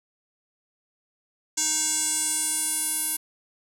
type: tone with band-pass filter sweep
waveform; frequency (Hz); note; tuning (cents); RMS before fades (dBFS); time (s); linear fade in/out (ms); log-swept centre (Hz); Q
square; 310.8; D#4; -2; -26; 1.57-3.17; 10; 7000 to 11000; 4.3
effects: none